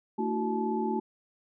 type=tone cluster; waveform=sine; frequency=224 / 298 / 337.6 / 374.6 / 865 Hz; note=A3 / D4 / E4 / F#4 / A5; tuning=+31 / +25 / +41 / +21 / -30 cents; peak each=-31 / -39 / -36 / -32 / -33 dBFS; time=0.18-1 s; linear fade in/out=10 ms; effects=none